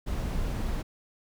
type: noise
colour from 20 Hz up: brown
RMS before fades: -30 dBFS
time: 0.06-0.83 s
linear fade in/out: 20 ms
effects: none